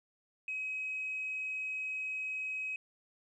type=tone; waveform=sine; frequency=2541 Hz; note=D#7; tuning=36 cents sharp; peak=-34 dBFS; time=0.48-2.76 s; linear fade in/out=2 ms; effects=tanh soft clip ceiling -30 dBFS